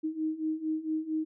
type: beating tone pair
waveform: sine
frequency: 311.4 / 315.8 Hz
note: D#4 / D#4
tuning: +2 / +26 cents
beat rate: 4.4 Hz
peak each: -34 / -31 dBFS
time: 0.03-1.25 s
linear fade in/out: 20 ms
effects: none